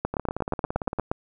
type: two click trains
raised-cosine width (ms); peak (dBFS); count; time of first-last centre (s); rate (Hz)
1; -10 / -15; 10 / 16; 0.05-1.115 / 0.14-0.987; 8.45 / 17.7
effects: none